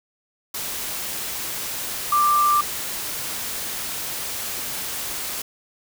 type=tone in noise; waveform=sine; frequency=1182 Hz; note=D6; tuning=11 cents sharp; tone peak=-15 dBFS; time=2.12-2.61 s; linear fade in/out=5 ms; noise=white; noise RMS=-29 dBFS; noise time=0.54-5.42 s; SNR=+11 dB; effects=none